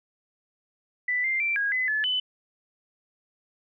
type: tone with pitch steps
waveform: sine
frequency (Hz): 1985 / 2095 / 2348 / 1640 / 2021 / 1725 / 3011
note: B6 / C7 / D7 / G#6 / B6 / A6 / F#7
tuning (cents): +8 / +2 / -1 / -22 / +39 / -35 / +30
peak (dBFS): -23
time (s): 1.08-2.2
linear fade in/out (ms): 5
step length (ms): 160
effects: none